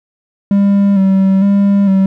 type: tone with vibrato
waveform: triangle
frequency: 196 Hz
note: G3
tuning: in tune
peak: -5 dBFS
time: 0.51-2.06 s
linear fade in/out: 2 ms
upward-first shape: square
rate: 1.1 Hz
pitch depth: 33 cents each way
effects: none